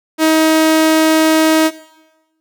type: tone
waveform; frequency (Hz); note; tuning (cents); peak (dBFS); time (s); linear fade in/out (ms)
sawtooth; 316.8; D#4; +31; -5; 0.18-1.71; 50
effects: noise-tail reverb RT60 1.0 s tail -17 dB re dry